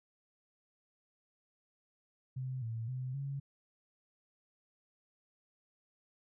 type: tone with pitch steps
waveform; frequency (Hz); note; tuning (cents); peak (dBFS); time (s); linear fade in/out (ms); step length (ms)
sine; 129.5 / 113.6 / 128.5 / 138.7; C3 / A#2 / C3 / C#3; -17 / -44 / -31 / +1; -36; 2.36-3.4; 10; 260
effects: none